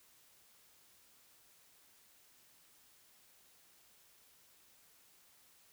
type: silence
effects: white hiss -66 dBFS RMS until 5.72 s